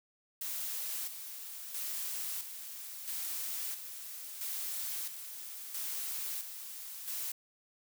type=noise with tremolo; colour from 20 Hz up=blue; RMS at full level=-38 dBFS; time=0.41-7.32 s; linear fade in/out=5 ms; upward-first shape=square; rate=0.75 Hz; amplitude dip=55%; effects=none